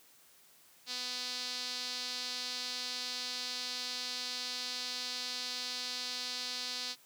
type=tone with band-pass filter; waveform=sawtooth; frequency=249.6 Hz; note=B3; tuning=19 cents sharp; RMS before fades=-39 dBFS; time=0.86-6.96 s; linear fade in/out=50 ms; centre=4500 Hz; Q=3.5; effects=white hiss -62 dBFS RMS until 7.05 s + high-pass 100 Hz 12 dB/octave